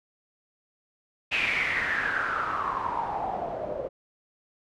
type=noise with low-pass filter sweep; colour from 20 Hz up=white; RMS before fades=-29 dBFS; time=1.31-3.89 s; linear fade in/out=20 ms; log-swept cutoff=2600 to 540 Hz; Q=7.5; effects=none